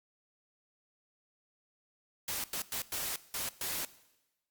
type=noise bursts at uneven times; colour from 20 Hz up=white; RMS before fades=-36 dBFS; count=6; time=2.28-2.44 / 2.53-2.62 / 2.72-2.82 / 2.92-3.16 / 3.34-3.49 / 3.61-3.85 s; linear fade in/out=2 ms; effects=noise-tail reverb RT60 1.0 s tail -18 dB re dry + Opus 48 kbps